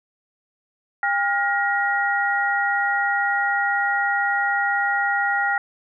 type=tone cluster; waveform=sine; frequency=805 / 1416 / 1897 Hz; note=G5 / F6 / A#6; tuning=+46 / +23 / +30 cents; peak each=-23 dBFS; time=1.03-5.58 s; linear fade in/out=2 ms; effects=none